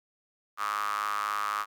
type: tone with high-pass filter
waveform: sawtooth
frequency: 103.7 Hz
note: G#2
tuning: 2 cents flat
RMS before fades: -31 dBFS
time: 0.57-1.66 s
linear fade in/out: 50 ms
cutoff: 1200 Hz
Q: 9.6
effects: none

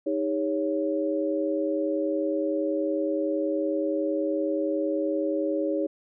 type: tone cluster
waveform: sine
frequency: 313.3 / 404 / 556 Hz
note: D#4 / G#4 / C#5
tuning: +12 / -48 / +5 cents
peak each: -27 / -30 / -28 dBFS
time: 0.06-5.87 s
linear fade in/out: 10 ms
effects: none

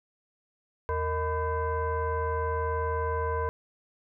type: tone with frequency modulation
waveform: sine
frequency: 461.5 Hz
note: A#4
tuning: 17 cents flat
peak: -26 dBFS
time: 0.89-3.49 s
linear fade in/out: 0 ms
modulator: 542 Hz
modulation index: 1.4
effects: none

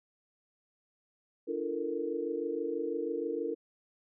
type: chord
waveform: sine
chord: Bb major seventh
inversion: first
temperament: equal with one note detuned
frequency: 293.7 / 341.1 / 440 / 466.2 Hz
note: D4 / F4 / A4 / Bb4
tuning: 0 / -41 / 0 / 0 cents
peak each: -39 / -37 / -38 / -35 dBFS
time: 1.47-3.55 s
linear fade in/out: 20 ms
effects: none

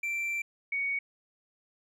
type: tone pair in turn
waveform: triangle / sine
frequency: 2348 / 2235 Hz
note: D7 / C#7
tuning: -1 / +14 cents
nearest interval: minor second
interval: 85 cents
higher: first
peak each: -28 dBFS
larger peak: neither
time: 0.03-0.42 / 0.72-0.99 s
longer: first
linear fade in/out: 5 ms
effects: none

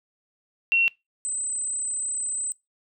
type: tone pair in turn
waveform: sine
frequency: 2728 / 8083 Hz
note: F7 / B8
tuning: -41 / +39 cents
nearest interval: octave + perfect fifth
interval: 1880 cents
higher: second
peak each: -17 / -25 dBFS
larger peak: first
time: 0.72-0.88 / 1.25-2.52 s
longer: second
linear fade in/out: 0 ms
effects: noise-tail reverb RT60 0.2 s tail -23 dB re dry

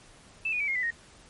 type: tone with pitch steps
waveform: sine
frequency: 2637 / 2460 / 2296 / 2142 / 1998.5 / 1864.6 Hz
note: E7 / D#7 / D7 / C7 / B6 / A#6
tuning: 0 / -20 / -40 / +40 / +20 / 0 cents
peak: -26 dBFS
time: 0.45-0.906 s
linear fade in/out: 5 ms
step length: 76 ms
effects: pink hiss -54 dBFS RMS until 1.29 s + MP3 48 kbps

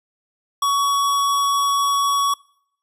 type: tone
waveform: square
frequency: 1124 Hz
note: C#6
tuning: 24 cents sharp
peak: -17 dBFS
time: 0.62-2.34 s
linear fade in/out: 5 ms
effects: noise-tail reverb RT60 0.7 s tail -24 dB re dry + resampled to 32000 Hz

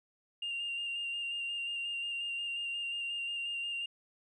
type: tone with vibrato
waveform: sine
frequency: 2794 Hz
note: F7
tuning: in tune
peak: -33 dBFS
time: 0.42-3.86 s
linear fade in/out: 5 ms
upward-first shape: square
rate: 5.6 Hz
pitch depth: 16 cents each way
effects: tanh soft clip ceiling -31 dBFS

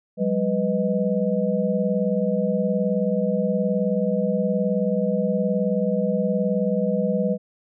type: tone cluster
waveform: sine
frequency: 182.3 / 201.2 / 494.3 / 625 Hz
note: F#3 / G3 / B4 / D#5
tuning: -25 / +45 / +1 / +8 cents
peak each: -26 / -23 / -24 / -28 dBFS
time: 0.17-7.38 s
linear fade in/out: 50 ms
effects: none

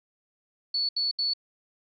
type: tone bursts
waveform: sine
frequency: 4435 Hz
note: C#8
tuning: in tune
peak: -24 dBFS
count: 3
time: 0.74-1.336 s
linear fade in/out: 5 ms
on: 150 ms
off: 73 ms
effects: none

